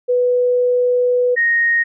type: tone pair in turn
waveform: sine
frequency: 493.9 / 1864.7 Hz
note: B4 / A#6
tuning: 0 / 0 cents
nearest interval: octave + major seventh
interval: 2300 cents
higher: second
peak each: -12 dBFS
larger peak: neither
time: 0.08-1.36 / 1.36-1.84 s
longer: first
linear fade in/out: 20 ms
effects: none